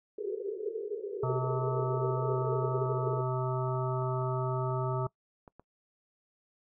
white band-pass noise, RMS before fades -36 dBFS, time 0.18-3.21 s, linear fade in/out 5 ms, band 380 to 460 Hz, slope 96 dB/octave
harmonic tone, 128.6 Hz, C3, 30 cents flat, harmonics 1 / 3 / 5 / 7 / 9 / 10, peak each -31 / -36 / -38 / -39 / -41 / -41 dBFS, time 1.23-5.07 s, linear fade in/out 5 ms
clicks, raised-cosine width 1 ms, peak -36 dBFS, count 11, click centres 2.456 / 2.855 / 3.682 / 3.752 / 4.022 / 4.218 / 4.705 / 4.838 / 4.931 / 5.478 / 5.596 s
effects noise-tail reverb RT60 0.1 s tail -22 dB re dry

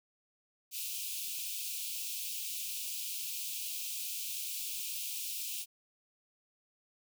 white high-pass noise, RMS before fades -39 dBFS, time 0.71-5.66 s, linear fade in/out 50 ms, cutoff 2400 Hz, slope 96 dB/octave, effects none

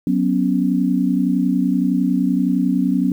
sine chord, F# suspended fourth, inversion none, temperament just, 185 / 246.7 / 277.5 Hz, F#3 / B3 / C#4, 0 / -2 / +2 cents, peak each -19 dBFS, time 0.07-3.12 s, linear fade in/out 2 ms, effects 8-bit

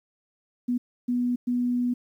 sine tone bursts at uneven times, 245.1 Hz, B3, 13 cents flat, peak -22 dBFS, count 3, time 0.68-0.78 / 1.08-1.36 / 1.47-1.94 s, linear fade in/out 10 ms, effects 10-bit

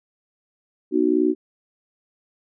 sine chord, B major, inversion none, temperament equal with one note detuned, 246.9 / 308.6 / 370 Hz, B3 / D#4 / F#4, 0 / -14 / 0 cents, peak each -24 / -19 / -20 dBFS, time 0.91-1.35 s, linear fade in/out 50 ms, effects none

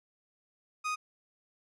30% pulse tone, 1244.5 Hz, D#6, in tune, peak -28 dBFS, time 0.84-0.96 s, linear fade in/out 20 ms, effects low-pass 8000 Hz 12 dB/octave

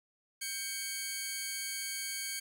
10% pulse tone pair together, 1579 / 2235 Hz, G6 / C#7, +12 / +14 cents, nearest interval tritone, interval 602 cents, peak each -34 / -28 dBFS, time 0.41-2.4 s, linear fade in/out 10 ms, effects none

